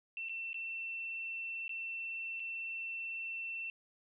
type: tone with dropouts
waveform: sine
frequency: 2691 Hz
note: E7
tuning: 35 cents sharp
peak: -38 dBFS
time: 0.17-3.7 s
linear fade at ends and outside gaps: 1 ms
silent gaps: 0.287-0.294 / 0.531-0.543 / 1.68-1.693 / 2.397-2.401 s
effects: none